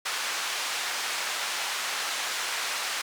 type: band-pass noise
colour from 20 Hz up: pink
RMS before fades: -31 dBFS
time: 0.05-3.02 s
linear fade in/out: 10 ms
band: 1100 to 7700 Hz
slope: 12 dB/octave
effects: none